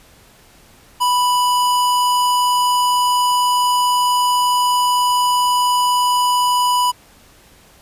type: tone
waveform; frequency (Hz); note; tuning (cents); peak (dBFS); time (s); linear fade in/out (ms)
square; 987.8; B5; 0; -14; 1-6.92; 20
effects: pink hiss -48 dBFS RMS until 7.81 s + resampled to 32000 Hz